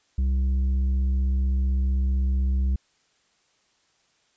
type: tone with tanh clipping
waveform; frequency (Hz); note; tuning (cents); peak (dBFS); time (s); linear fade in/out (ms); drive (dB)
sine; 65.41; C2; 0; -21; 0.18-2.76; 5; 6
effects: white hiss -66 dBFS RMS until 4.36 s + resampled to 16000 Hz